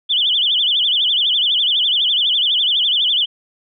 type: tone with vibrato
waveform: sine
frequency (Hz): 3230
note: G#7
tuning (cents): -49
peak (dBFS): -13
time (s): 0.09-3.26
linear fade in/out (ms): 20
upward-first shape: sine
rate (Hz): 12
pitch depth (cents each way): 180
effects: none